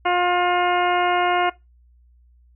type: harmonic tone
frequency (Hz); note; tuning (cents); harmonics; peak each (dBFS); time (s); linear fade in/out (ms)
355.5; F4; +31; 1 / 2 / 3 / 4 / 5 / 6 / 7 / 8; -24 / -20 / -24 / -26 / -34 / -28 / -36 / -32; 0.05-1.5; 10
effects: noise-tail reverb RT60 0.2 s tail -20 dB re dry + added 60 Hz sine -51 dBFS peak until 2.55 s